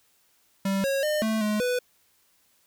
square tone with pitch steps, 194.9 / 547 / 606 / 219.7 / 211.4 / 495.5 Hz, G3 / C#5 / D#5 / A3 / G#3 / B4, -10 / -23 / -46 / -2 / +31 / +6 cents, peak -24 dBFS, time 0.65-1.79 s, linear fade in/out 5 ms, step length 190 ms, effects white hiss -65 dBFS RMS until 2.66 s

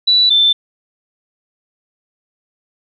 sine tone pair in turn, 3951 / 3543 Hz, B7 / A7, 0 / +11 cents, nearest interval major second, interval 189 cents, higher first, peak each -8 dBFS, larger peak neither, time 0.07-0.3 / 0.3-0.53 s, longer neither, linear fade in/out 10 ms, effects none

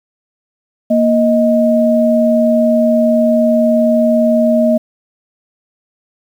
sine tone pair together, 234.5 / 626 Hz, A#3 / D#5, +11 / +10 cents, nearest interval octave + perfect fourth, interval 1699 cents, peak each -11 dBFS, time 0.9-4.78 s, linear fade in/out 10 ms, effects 7-bit

